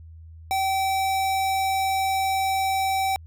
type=tone; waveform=square; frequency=771 Hz; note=G5; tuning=29 cents flat; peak=-22 dBFS; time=0.51-3.16 s; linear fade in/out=0 ms; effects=added 81 Hz sine -41 dBFS peak until 3.26 s